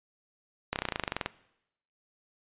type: slowing click train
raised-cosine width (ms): 0.3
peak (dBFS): -13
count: 15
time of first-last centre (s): 0.73-1.26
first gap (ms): 29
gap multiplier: 1.04
effects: noise-tail reverb RT60 0.8 s tail -19 dB re dry + resampled to 8000 Hz